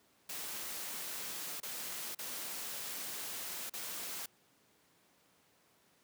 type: noise with dropouts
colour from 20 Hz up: white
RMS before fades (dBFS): -42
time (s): 0.29-4.26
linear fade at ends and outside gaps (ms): 5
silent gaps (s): 1.602-1.63 / 2.149-2.188 / 3.697-3.736
effects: pink hiss -69 dBFS RMS until 6.03 s + high-pass 150 Hz 12 dB/octave